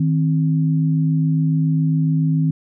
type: tone pair together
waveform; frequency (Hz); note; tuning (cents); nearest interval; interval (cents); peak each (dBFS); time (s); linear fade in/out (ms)
sine; 157.3 / 264.5; D#3 / C4; +19 / +19; major sixth; 900; -15 / -22; 0-2.51; 5
effects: none

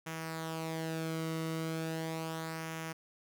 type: tone with flanger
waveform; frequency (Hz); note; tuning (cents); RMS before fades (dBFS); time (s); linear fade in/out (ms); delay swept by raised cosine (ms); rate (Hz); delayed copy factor
sawtooth; 161.6; E3; -34; -38; 0.06-2.93; 10; 0.23 to 1.21; 0.37; -0.55
effects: none

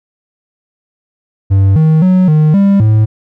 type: tone with pitch steps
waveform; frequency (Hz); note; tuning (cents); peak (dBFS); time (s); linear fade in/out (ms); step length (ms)
triangle; 97.4 / 157.5 / 184.7 / 153.8 / 198.4 / 108.5; G2 / D#3 / F#3 / D#3 / G3 / A2; -11 / +21 / -3 / -20 / +21 / -24; -3; 1.5-3.06; 20; 260
effects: none

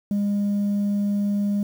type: tone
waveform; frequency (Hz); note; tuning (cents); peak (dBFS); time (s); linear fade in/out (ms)
sine; 203.2; G#3; -38; -17; 0.11-1.63; 2
effects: tanh soft clip ceiling -19 dBFS + 8-bit

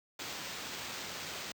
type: noise with sample-and-hold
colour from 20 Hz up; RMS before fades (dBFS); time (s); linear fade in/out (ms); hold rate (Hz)
white; -42; 0.19-1.52; 5; 11025
effects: high-pass 80 Hz 12 dB/octave

